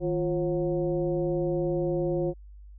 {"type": "tone with frequency modulation", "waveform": "sine", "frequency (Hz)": 349.2, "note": "F4", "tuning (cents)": 0, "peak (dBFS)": -24, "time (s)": [0, 2.34], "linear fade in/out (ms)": 50, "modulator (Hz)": 191, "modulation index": 1.1, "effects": ["added 50 Hz sine -44 dBFS peak until 2.78 s"]}